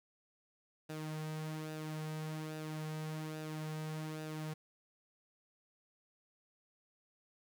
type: tone with flanger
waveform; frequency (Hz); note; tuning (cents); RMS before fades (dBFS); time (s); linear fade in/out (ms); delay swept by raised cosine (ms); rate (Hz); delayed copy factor
sawtooth; 155.56; D#3; 0; -42; 0.89-4.54; 10; 0.92 to 3.62; 1.2; -0.5
effects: 12-bit